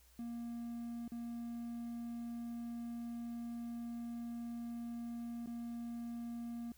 triangle tone with dropouts, 235.2 Hz, A#3, 16 cents sharp, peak -39 dBFS, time 0.19-6.72 s, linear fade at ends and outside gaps 2 ms, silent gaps 1.079-1.119 / 5.461-5.473 s, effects added 60 Hz sine -65 dBFS peak until 6.77 s + white hiss -68 dBFS RMS until 6.77 s

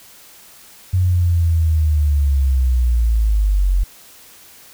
sine linear sweep, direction down, 92.5 to 43.99 Hz, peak -12 dBFS, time 0.93-3.84 s, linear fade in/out 10 ms, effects white hiss -44 dBFS RMS until 4.73 s

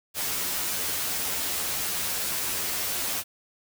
white noise with comb filter, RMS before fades -29 dBFS, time 0.14-3.24 s, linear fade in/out 50 ms, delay 11 ms, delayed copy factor +0.8, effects none

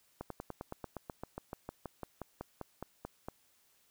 slowing click train, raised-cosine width 1 ms, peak -26 dBFS, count 21, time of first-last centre 0.21-3.285 s, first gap 93 ms, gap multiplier 1.05, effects white hiss -70 dBFS RMS until 3.9 s

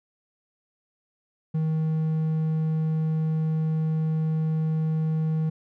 triangle tone, 158.1 Hz, D#3, 28 cents sharp, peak -20 dBFS, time 1.54-5.5 s, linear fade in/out 10 ms, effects none

